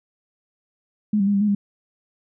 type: tone with pitch steps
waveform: sine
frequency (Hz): 210.5 / 196.2 / 203.7 / 198.1 / 209.8 / 201.7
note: G#3 / G3 / G#3 / G3 / G#3 / G3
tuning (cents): +24 / +2 / -33 / +18 / +18 / +50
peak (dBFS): -16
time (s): 1.13-1.55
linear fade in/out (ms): 5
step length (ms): 70
effects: none